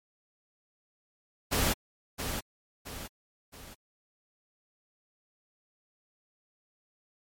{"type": "noise with echo", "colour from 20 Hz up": "pink", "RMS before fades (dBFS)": -27, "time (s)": [1.51, 1.74], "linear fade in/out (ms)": 20, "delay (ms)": 670, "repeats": 3, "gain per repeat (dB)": -7, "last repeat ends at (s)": 3.75, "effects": ["MP3 64 kbps"]}